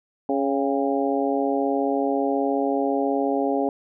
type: harmonic tone with a mistuned harmonic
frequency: 138.59 Hz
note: C#3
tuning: in tune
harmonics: 2 / 3 / 4 / 5 / 6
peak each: -24 / -26 / -27 / -28 / -29 dBFS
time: 0.29-3.69 s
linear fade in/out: 2 ms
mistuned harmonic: 6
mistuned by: -51 cents
effects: none